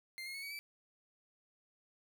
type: tone with pitch steps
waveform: 30% pulse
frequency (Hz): 2100 / 2152 / 2204 / 2259 / 2314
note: C7 / C7 / C#7 / C#7 / D7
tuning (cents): +6 / +48 / -11 / +32 / -26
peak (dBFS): -40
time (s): 0.18-0.59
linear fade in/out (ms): 0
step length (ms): 82
effects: none